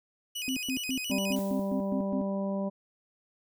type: tone with vibrato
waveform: sawtooth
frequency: 2717 Hz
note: F7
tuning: 48 cents flat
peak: -30 dBFS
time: 0.35-1.36 s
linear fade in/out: 10 ms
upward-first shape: square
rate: 7.2 Hz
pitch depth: 140 cents each way
type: tone bursts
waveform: sine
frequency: 261.6 Hz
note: C4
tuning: in tune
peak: -29 dBFS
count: 9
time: 0.48-2.214 s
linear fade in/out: 0 ms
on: 86 ms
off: 120 ms
type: harmonic tone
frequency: 196.2 Hz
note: G3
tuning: 2 cents sharp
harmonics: 1 / 2 / 3 / 4 / 5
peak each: -30 / -41 / -34 / -47 / -43 dBFS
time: 1.1-2.7 s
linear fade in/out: 20 ms
type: noise with exponential decay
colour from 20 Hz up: blue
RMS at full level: -42 dBFS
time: 1.36-2.1 s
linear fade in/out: 1 ms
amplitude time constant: 160 ms
effects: none